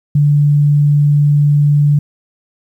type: tone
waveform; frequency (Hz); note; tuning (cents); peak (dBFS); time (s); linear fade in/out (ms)
sine; 146; D3; -10; -7; 0.15-1.99; 5
effects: 8-bit